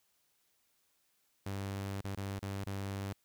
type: tone with dropouts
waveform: sawtooth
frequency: 98.4 Hz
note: G2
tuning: 7 cents sharp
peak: -33 dBFS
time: 1.46-3.13 s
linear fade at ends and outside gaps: 5 ms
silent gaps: 2.012-2.044 / 2.152-2.173 / 2.392-2.426 / 2.643-2.665 s
effects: white hiss -75 dBFS RMS until 3.24 s